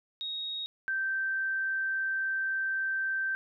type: tone pair in turn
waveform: sine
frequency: 3761 / 1559.1 Hz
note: A#7 / G6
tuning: +15 / -10 cents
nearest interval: octave + minor third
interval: 1525 cents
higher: first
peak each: -33 / -28 dBFS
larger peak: second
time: 0.21-0.66 / 0.88-3.35 s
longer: second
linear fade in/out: 0 ms
effects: none